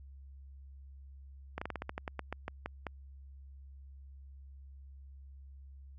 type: slowing click train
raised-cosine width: 0.5 ms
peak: -22 dBFS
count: 14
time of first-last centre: 1.58-2.868 s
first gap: 35 ms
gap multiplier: 1.16
effects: added 68 Hz sine -49 dBFS peak until 5.98 s